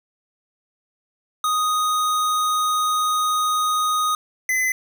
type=tone pair in turn; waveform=square; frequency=1244.5 / 2027 Hz; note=D#6 / B6; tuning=0 / +45 cents; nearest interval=minor sixth; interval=845 cents; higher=second; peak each=-19 dBFS; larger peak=neither; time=1.44-4.15 / 4.49-4.72 s; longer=first; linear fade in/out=2 ms; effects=none